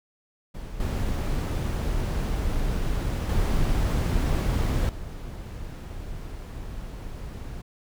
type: noise with level steps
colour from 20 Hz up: brown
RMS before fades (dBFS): -36 / -26 / -23 / -36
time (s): 0.54-7.62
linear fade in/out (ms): 10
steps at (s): 0.8 / 3.29 / 4.89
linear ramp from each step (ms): 2
effects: none